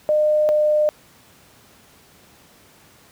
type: tone pair in turn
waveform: sine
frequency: 607 / 604.3 Hz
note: D#5 / D5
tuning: -43 / +49 cents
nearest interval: unison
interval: 8 cents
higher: first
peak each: -14 dBFS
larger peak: neither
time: 0.09-0.49 / 0.49-0.89 s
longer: neither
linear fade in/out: 0 ms
effects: pink hiss -51 dBFS RMS until 3.11 s + high-pass 80 Hz 12 dB/octave